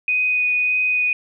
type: tone with vibrato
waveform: sine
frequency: 2489 Hz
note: D#7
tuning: in tune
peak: -16 dBFS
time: 0.08-1.13 s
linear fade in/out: 2 ms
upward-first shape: sine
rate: 1.7 Hz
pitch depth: 9 cents each way
effects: none